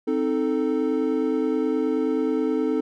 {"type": "chord", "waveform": "triangle", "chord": "A diminished", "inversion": "first", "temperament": "equal", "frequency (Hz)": [261.6, 311.1, 440], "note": ["C4", "Eb4", "A4"], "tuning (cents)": [0, 0, 0], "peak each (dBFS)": -23, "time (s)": [0.07, 2.81], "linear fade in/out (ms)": 10, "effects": []}